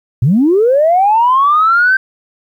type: linear sweep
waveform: sine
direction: up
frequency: 106.2 to 1568 Hz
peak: -6 dBFS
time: 0.22-1.97 s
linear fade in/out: 5 ms
effects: tanh soft clip ceiling -2 dBFS + 8-bit